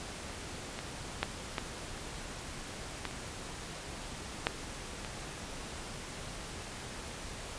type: clicks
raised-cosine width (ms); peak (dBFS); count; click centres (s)
0.3; -22 / -12 / -16 / -18 / -27 / -10 / -23; 7; 0.79 / 1.23 / 1.582 / 3.053 / 3.111 / 4.469 / 5.048
effects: pink hiss -43 dBFS RMS until 7.58 s + resampled to 22050 Hz